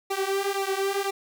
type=tone with flanger; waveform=sawtooth; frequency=392 Hz; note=G4; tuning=in tune; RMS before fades=-27 dBFS; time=0.1-1.11 s; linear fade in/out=10 ms; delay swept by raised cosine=1.9 to 6.3 ms; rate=2 Hz; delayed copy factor=-0.85; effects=none